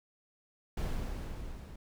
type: noise with level ramp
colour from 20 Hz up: brown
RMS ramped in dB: -32 to -47 dBFS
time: 0.77-1.76 s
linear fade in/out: 5 ms
effects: none